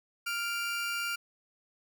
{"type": "tone pair together", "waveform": "30% pulse", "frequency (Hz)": [1396.7, 2349], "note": ["F6", "D7"], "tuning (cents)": [0, 0], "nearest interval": "major sixth", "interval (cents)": 900, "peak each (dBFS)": [-30, -35], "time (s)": [0.26, 1.16], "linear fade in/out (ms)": 10, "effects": []}